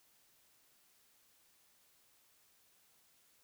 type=silence; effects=white hiss -70 dBFS RMS until 3.43 s